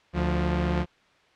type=tone pair together; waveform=sawtooth; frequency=73.42 / 175.43 Hz; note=D2 / F3; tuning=0 / +8 cents; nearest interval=octave + minor third; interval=1508 cents; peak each=-22 dBFS; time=0.13-0.86 s; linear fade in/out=50 ms; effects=white hiss -60 dBFS RMS until 1.35 s + low-pass 3000 Hz 12 dB/octave